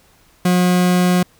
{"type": "tone", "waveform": "40% pulse", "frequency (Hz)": 180, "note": "F#3", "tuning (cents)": -47, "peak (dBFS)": -11, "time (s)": [0.45, 1.23], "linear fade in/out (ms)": 5, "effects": ["pink hiss -53 dBFS RMS until 1.39 s"]}